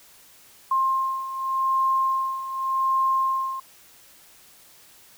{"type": "beating tone pair", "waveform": "sine", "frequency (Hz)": [1060, 1060.86], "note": ["C6", "C6"], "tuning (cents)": [22, 24], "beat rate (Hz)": 0.86, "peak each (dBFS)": [-27, -22], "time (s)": [0.71, 3.6], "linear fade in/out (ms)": 5, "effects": ["white hiss -52 dBFS RMS until 5.17 s"]}